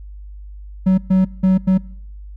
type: tone bursts at uneven times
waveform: triangle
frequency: 187.8 Hz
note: F#3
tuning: 26 cents sharp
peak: -8 dBFS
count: 4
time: 0.86-0.98 / 1.1-1.25 / 1.43-1.58 / 1.67-1.78 s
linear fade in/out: 10 ms
effects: noise-tail reverb RT60 0.7 s tail -24 dB re dry + added 50 Hz sine -32 dBFS peak until 2.36 s